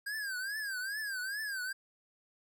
square tone with vibrato, 1607 Hz, G6, 43 cents sharp, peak -36 dBFS, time 0.06-1.73 s, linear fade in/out 10 ms, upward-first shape triangle, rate 2.4 Hz, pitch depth 170 cents each way, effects none

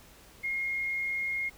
sine tone, 2143 Hz, C7, 41 cents sharp, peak -29 dBFS, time 0.43-1.5 s, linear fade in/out 20 ms, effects added 50 Hz sine -61 dBFS peak until 1.57 s + pink hiss -55 dBFS RMS until 1.57 s

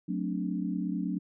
sine chord, D dominant seventh, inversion first, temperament just, 183.54 / 220.2 / 264.3 / 293.7 Hz, F#3 / A3 / C4 / D4, -14 / +2 / +18 / 0 cents, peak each -32 / -36 / -37 / -35 dBFS, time 0.08-1.19 s, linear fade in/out 10 ms, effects none

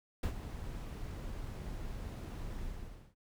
brown noise with ADSR envelope, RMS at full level -31 dBFS, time 0.23-3.15 s, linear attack 5 ms, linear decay 86 ms, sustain -11 dB, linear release 520 ms, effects noise-tail reverb RT60 0.1 s tail -25 dB re dry

